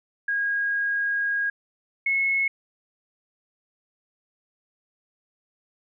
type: tone pair in turn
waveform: sine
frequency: 1636 / 2184 Hz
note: G#6 / C#7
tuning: -26 / -26 cents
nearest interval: perfect fourth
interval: 500 cents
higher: second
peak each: -22 / -20 dBFS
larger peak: second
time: 0.28-1.5 / 2.06-2.48 s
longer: first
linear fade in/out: 5 ms
effects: none